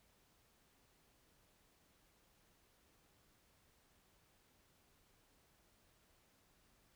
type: silence
effects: pink hiss -73 dBFS RMS until 6.95 s